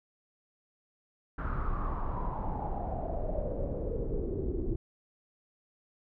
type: noise with low-pass filter sweep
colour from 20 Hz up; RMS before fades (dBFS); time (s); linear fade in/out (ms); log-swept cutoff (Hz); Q
brown; -33; 1.38-4.76; 5; 1400 to 340; 6.7
effects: none